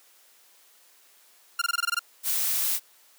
sawtooth tone bursts, 1396.9 Hz, F6, in tune, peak -19 dBFS, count 9, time 1.59-1.993 s, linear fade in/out 5 ms, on 27 ms, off 20 ms
blue noise, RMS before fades -26 dBFS, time 2.23-2.8 s, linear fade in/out 50 ms
effects white hiss -58 dBFS RMS until 3.18 s + high-pass 400 Hz 12 dB/octave

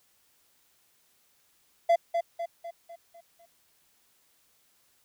triangle tone with echo, 679 Hz, F5, 49 cents flat, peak -16 dBFS, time 1.89-1.96 s, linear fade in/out 10 ms, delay 250 ms, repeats 6, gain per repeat -6 dB, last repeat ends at 3.46 s, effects white hiss -67 dBFS RMS until 5.04 s

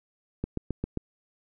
click train, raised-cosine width 3 ms, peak -16 dBFS, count 5, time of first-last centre 0.44-0.973 s, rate 7.5 Hz, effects none

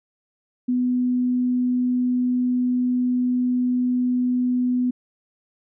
sine tone, 249 Hz, B3, 14 cents sharp, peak -18 dBFS, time 0.68-4.91 s, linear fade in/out 10 ms, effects none

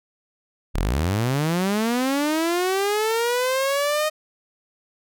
sawtooth linear sweep, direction up, 30.87 to 622.3 Hz, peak -16 dBFS, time 0.74-4.1 s, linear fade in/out 20 ms, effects none

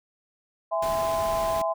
sine chord, E augmented, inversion none, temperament just, 659.3 / 824.1 / 1030.1 Hz, E5 / G#5 / B#5, 0 / -14 / -27 cents, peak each -25 / -31 / -29 dBFS, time 0.71-1.74 s, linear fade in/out 20 ms
pink noise, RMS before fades -36 dBFS, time 0.82-1.62 s, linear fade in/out 5 ms
effects none

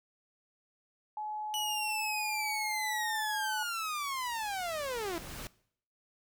sine tone with pitch glide, 851 to 859.9 Hz, G#5 to A5, +42 to -40 cents, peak -35 dBFS, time 1.17-3.63 s, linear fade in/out 2 ms, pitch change +18 cents, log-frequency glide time 1.38-3.28 s
sawtooth linear sweep, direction down, 2960 to 320 Hz, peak -30 dBFS, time 1.54-5.18 s, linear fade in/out 0 ms
pink noise with exponential growth, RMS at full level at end -41 dBFS, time 3.26-5.47 s, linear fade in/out 0 ms, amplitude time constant 480 ms
effects noise-tail reverb RT60 0.6 s tail -20 dB re dry

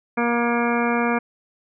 harmonic tone with a mistuned harmonic, 236.9 Hz, A#3, 28 cents sharp, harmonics 1 / 2 / 3 / 4 / 5 / 6 / 7 / 9 / 10, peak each -22 / -25 / -27 / -28 / -29 / -30 / -30 / -32 / -32 dBFS, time 0.17-1.19 s, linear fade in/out 10 ms, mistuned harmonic 9, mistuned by +30 cents, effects none

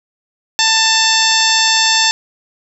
harmonic tone with a mistuned harmonic, 889 Hz, A5, 18 cents sharp, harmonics 1 / 2 / 3 / 4 / 5 / 6 / 7 / 8, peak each -18 / -18 / -20 / -17 / -18 / -17 / -21 / -20 dBFS, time 0.59-2.11 s, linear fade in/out 0 ms, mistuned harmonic 8, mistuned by +67 cents, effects none

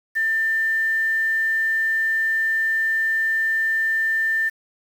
sine tone with quantisation, 1790 Hz, A6, 29 cents sharp, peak -18 dBFS, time 0.15-4.5 s, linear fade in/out 20 ms, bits 7, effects none

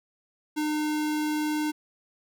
square tone, 303.5 Hz, D#4, 43 cents flat, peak -26 dBFS, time 0.56-1.72 s, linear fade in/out 20 ms, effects none

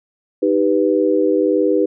sine chord, Eb augmented, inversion none, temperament equal, 311.1 / 392 / 493.9 Hz, Eb4 / G4 / B4, 0 / 0 / 0 cents, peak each -17 dBFS, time 0.42-1.86 s, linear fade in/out 10 ms, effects none

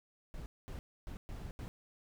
brown noise bursts at uneven times, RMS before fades -44 dBFS, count 5, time 0.34-0.46 / 0.68-0.79 / 1.07-1.17 / 1.29-1.51 / 1.59-1.68 s, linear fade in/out 0 ms, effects none

